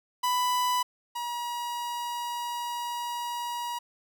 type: tone pair in turn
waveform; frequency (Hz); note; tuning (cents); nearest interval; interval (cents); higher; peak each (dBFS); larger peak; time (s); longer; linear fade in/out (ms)
45% pulse; 993 / 958.3; B5 / A#5; +9 / +48; minor second; 61; first; -24 / -31; first; 0.23-0.83 / 1.15-3.79; second; 10
effects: none